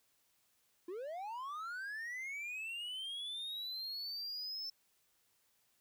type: linear sweep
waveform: triangle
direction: up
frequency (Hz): 333.2 to 5320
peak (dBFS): -39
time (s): 0.88-4.7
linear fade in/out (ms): 5
effects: white hiss -75 dBFS RMS until 5.8 s